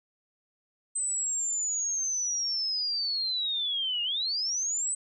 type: linear two-way sweep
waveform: sine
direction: down then up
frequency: 8170 to 2812 to 8170 Hz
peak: -27 dBFS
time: 0.95-4.95 s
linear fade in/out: 10 ms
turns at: 4.03 s
effects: none